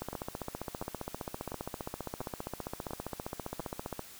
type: two click trains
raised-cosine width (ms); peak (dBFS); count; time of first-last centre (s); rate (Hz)
1; -24 / -22; 6 / 61; 0.13-3.602 / 0.02-3.994; 1.44 / 15.1
effects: white hiss -51 dBFS RMS until 4.19 s